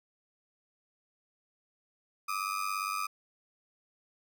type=ring-modulated tone; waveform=35% pulse; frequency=1229 Hz; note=D#6; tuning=22 cents flat; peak=-27 dBFS; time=2.28-3.07 s; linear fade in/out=10 ms; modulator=48.7 Hz; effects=none